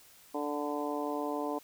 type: harmonic tone with a mistuned harmonic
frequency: 146.83 Hz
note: D3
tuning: in tune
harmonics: 2 / 3 / 4 / 5 / 6 / 7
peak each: -36 / -38 / -39 / -40 / -41 / -41 dBFS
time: 0.34-1.59 s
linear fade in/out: 10 ms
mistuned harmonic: 7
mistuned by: -19 cents
effects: white hiss -58 dBFS RMS until 1.63 s